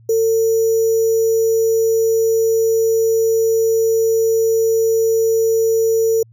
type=tone with sample-and-hold; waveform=sine; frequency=450 Hz; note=A4; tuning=39 cents sharp; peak=-12 dBFS; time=0.09-6.23 s; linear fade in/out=5 ms; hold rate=6300 Hz; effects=added 114 Hz sine -44 dBFS peak until 6.32 s